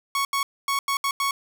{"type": "tone bursts at uneven times", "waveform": "sawtooth", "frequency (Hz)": 1109, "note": "C#6", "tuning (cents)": 0, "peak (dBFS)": -18, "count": 6, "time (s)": [[0.15, 0.25], [0.33, 0.43], [0.68, 0.79], [0.88, 0.97], [1.04, 1.11], [1.2, 1.31]], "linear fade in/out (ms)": 2, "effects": []}